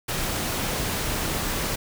pink noise, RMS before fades -27 dBFS, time 0.08-1.76 s, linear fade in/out 10 ms, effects none

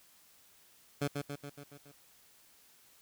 15% pulse tone with echo, 143 Hz, D3, 46 cents flat, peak -24 dBFS, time 1.01-1.08 s, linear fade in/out 10 ms, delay 140 ms, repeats 6, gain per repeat -4 dB, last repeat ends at 1.92 s, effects white hiss -63 dBFS RMS until 3.01 s

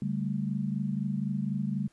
sine chord, D suspended fourth, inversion none, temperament equal with one note detuned, 143.4 / 196 / 220 Hz, D3 / G3 / A3, -41 / 0 / 0 cents, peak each -33 / -31 / -34 dBFS, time 0.02-1.88 s, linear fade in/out 2 ms, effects pink hiss -67 dBFS RMS until 1.92 s + resampled to 24000 Hz

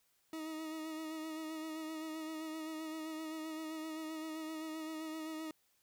40% pulse tone with vibrato, 315.8 Hz, D#4, 26 cents sharp, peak -40 dBFS, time 0.33-5.51 s, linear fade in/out 2 ms, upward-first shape sine, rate 7.7 Hz, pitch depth 28 cents each way, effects white hiss -75 dBFS RMS until 5.82 s

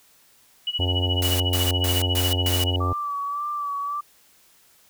sine tone with tremolo, 2932 Hz, F#7, 16 cents flat, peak -21 dBFS, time 0.67-2.76 s, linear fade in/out 2 ms, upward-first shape sine, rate 14 Hz, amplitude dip 90%
harmonic tone, 89.8 Hz, F2, 49 cents sharp, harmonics 1 / 3 / 4 / 5 / 6 / 7 / 8 / 9 / 10, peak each -22 / -32 / -34 / -36 / -38 / -39 / -40 / -41 / -42 dBFS, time 0.79-2.93 s, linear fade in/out 5 ms
white noise bursts, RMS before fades -28 dBFS, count 5, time 1.22-2.64 s, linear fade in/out 2 ms, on 180 ms, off 130 ms
sine tone with vibrato, 1157 Hz, D6, 26 cents flat, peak -25 dBFS, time 2.8-4.01 s, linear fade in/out 10 ms, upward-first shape sine, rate 1.8 Hz, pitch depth 42 cents each way
effects white hiss -57 dBFS RMS until 4.89 s

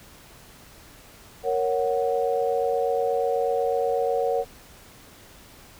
sine chord, F# major, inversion first, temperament equal, 466.2 / 554.4 / 740 Hz, A#4 / C#5 / F#5, 0 / 0 / 0 cents, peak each -24 / -26 / -27 dBFS, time 1.43-4.45 s, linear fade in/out 50 ms, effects pink hiss -49 dBFS RMS until 5.79 s

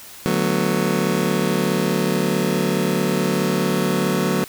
25% pulse chord, B minor seventh, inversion first, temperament just, 148.16 / 185.21 / 222.2 / 246.9 Hz, D3 / F#3 / A3 / B3, +16 / +2 / +17 / 0 cents, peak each -22 / -17 / -22 / -21 dBFS, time 0.26-4.44 s, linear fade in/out 0 ms, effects white hiss -40 dBFS RMS until 4.48 s

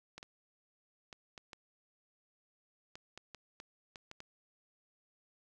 clicks, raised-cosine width 0.2 ms, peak -30 dBFS, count 12, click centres 0.18 / 0.229 / 1.128 / 1.378 / 1.532 / 2.955 / 3.176 / 3.347 / 3.601 / 3.958 / 4.114 / 4.204 s, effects none

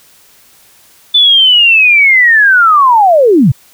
sine linear sweep, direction down, 3520 to 104.1 Hz, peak -3 dBFS, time 1.14-3.52 s, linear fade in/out 10 ms, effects white hiss -44 dBFS RMS until 3.73 s

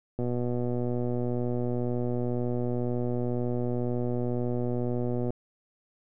click train, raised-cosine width 2 ms, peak -18 dBFS, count 625, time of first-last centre 0.19-5.305 s, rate 122 Hz, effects none

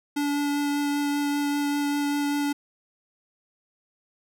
square tone with vibrato, 288.2 Hz, D4, 33 cents flat, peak -24 dBFS, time 0.16-2.53 s, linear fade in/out 10 ms, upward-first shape triangle, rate 5.1 Hz, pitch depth 10 cents each way, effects none

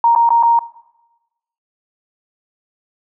sine tone with dropouts, 933 Hz, A#5, 1 cent sharp, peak -8 dBFS, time 0.04-0.59 s, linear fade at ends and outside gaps 2 ms, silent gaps 0.151-0.16 / 0.291-0.304 / 0.427-0.433 s, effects noise-tail reverb RT60 1.0 s tail -18 dB re dry

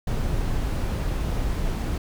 brown noise, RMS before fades -25 dBFS, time 0.07-1.98 s, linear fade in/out 5 ms, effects none

